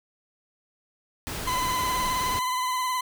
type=noise; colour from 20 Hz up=pink; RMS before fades=-33 dBFS; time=1.27-2.39 s; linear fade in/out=0 ms
type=tone with vibrato; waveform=40% pulse; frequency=1012 Hz; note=B5; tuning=42 cents sharp; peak=-24 dBFS; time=1.47-3.01 s; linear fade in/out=5 ms; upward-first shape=triangle; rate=19 Hz; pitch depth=42 cents each way
effects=none